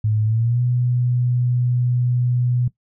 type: tone with pitch glide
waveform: sine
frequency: 107.9 to 123.23 Hz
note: A2 to B2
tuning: -33 to -3 cents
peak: -16 dBFS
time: 0.04-2.68 s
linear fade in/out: 5 ms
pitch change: +230 cents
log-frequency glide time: 0.24-0.61 s
effects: noise-tail reverb RT60 0.1 s tail -17 dB re dry